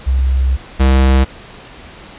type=tone pair in turn; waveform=sine / square; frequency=65.41 / 66.17 Hz; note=C2 / C2; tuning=0 / +20 cents; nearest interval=unison; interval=20 cents; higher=second; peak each=-10 / -8 dBFS; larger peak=second; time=0.06-0.57 / 0.79-1.25 s; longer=first; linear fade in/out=20 ms; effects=pink hiss -36 dBFS RMS until 2.18 s + resampled to 8000 Hz